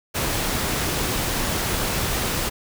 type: noise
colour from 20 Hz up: pink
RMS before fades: -24 dBFS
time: 0.14-2.5 s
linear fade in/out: 20 ms
effects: none